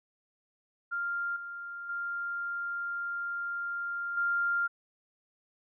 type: tone with level steps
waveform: sine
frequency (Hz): 1396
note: F6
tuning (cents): -1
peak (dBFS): -30 / -38 / -32 / -26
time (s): 0.91-4.68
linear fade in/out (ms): 20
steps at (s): 1.36 / 1.89 / 4.17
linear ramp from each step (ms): 5
effects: none